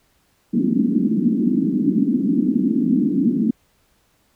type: band-pass noise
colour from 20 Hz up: white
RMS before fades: -18 dBFS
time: 0.53-3.51 s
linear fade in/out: 10 ms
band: 190 to 290 Hz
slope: 48 dB/octave
effects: pink hiss -62 dBFS RMS until 4.35 s